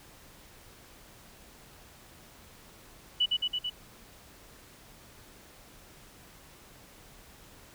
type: tone with echo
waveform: sine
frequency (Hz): 2960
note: F#7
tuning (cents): 0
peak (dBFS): -22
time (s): 3.2-3.26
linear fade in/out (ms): 10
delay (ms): 110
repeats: 4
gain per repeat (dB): -2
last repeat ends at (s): 3.7
effects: pink hiss -54 dBFS RMS until 7.74 s